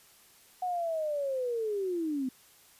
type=linear sweep; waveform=sine; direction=down; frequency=740 to 250.1 Hz; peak=-29 dBFS; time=0.62-2.29 s; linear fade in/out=5 ms; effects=white hiss -59 dBFS RMS until 2.79 s + resampled to 32000 Hz